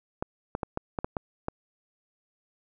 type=clicks; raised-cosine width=1 ms; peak=-15 dBFS; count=8; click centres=0.225 / 0.551 / 0.632 / 0.774 / 0.988 / 1.045 / 1.168 / 1.484 s; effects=none